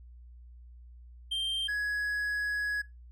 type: tone pair in turn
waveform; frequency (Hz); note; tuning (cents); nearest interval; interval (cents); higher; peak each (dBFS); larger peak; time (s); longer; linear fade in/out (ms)
triangle; 3161 / 1674.5; G7 / G#6; +14 / +14; major seventh; 1100; first; -27; neither; 1.31-1.68 / 1.68-2.82; second; 10
effects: noise-tail reverb RT60 0.2 s tail -19 dB re dry + added 60 Hz sine -48 dBFS peak until 3.11 s